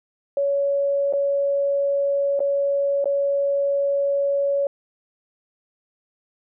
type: tone with dropouts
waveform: sine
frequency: 561 Hz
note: C#5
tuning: 21 cents sharp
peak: -18 dBFS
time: 0.37-4.67 s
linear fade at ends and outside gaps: 2 ms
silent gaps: 1.126-1.135 / 2.393-2.403 / 3.043-3.056 s
effects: none